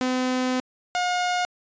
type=tone pair in turn; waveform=sawtooth; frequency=254.8 / 717.8 Hz; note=C4 / F5; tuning=-46 / +47 cents; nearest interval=octave + tritone; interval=1793 cents; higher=second; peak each=-18 dBFS; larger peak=neither; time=0.01-0.6 / 0.95-1.45 s; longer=first; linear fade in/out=0 ms; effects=resampled to 16000 Hz